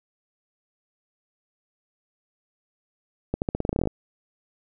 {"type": "accelerating click train", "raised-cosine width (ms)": 2, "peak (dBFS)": -11, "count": 14, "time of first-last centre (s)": [3.34, 3.873], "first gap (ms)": 79, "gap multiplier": 0.88, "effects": []}